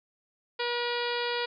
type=harmonic tone; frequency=480.4 Hz; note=B4; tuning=48 cents flat; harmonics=1 / 2 / 3 / 4 / 5 / 6 / 7 / 8 / 9 / 10; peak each=-32 / -35 / -37 / -38 / -39 / -40 / -40 / -41 / -42 / -42 dBFS; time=0.59-1.46 s; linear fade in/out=10 ms; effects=none